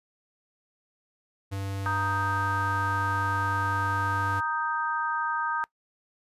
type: tone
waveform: square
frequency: 98 Hz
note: G2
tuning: in tune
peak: -31 dBFS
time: 1.51-4.41 s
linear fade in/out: 20 ms
type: chord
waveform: sine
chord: Eb major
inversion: second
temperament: equal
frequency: 932.3 / 1244.5 / 1568 Hz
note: Bb5 / Eb6 / G6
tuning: 0 / 0 / 0 cents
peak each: -30 / -30 / -31 dBFS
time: 1.86-5.64 s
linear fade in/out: 0 ms
effects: noise-tail reverb RT60 0.1 s tail -22 dB re dry + resampled to 32000 Hz